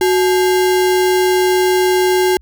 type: tone with sample-and-hold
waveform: sine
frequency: 368.3 Hz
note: F#4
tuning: 8 cents flat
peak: -10 dBFS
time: 0.01-2.37 s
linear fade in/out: 2 ms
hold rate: 1225 Hz
effects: added 60 Hz sine -42 dBFS peak until 2.41 s